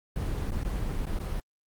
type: noise with dropouts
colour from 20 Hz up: brown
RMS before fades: -30 dBFS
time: 0.16-1.4 s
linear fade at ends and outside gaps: 2 ms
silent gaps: 0.507-0.518 / 0.634-0.648 / 1.055-1.066 / 1.189-1.198 s
effects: Opus 24 kbps